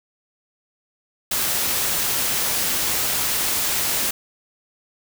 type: noise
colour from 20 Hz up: white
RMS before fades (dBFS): -22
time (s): 1.31-4.11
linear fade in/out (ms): 5
effects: none